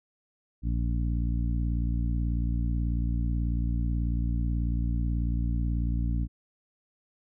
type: harmonic tone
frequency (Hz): 58.27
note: A#1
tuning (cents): 0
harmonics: 1 / 2 / 3 / 4 / 5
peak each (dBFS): -26 / -32 / -36 / -38 / -40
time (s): 0.62-6.28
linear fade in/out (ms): 50
effects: none